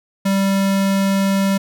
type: tone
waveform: square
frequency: 195.4 Hz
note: G3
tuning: 5 cents flat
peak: -15 dBFS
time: 0.25-1.58 s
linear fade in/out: 10 ms
effects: none